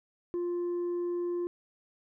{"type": "tone with tanh clipping", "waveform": "triangle", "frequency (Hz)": 350, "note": "F4", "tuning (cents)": 4, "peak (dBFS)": -30, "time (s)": [0.34, 1.47], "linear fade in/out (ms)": 0, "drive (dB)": 7, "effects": []}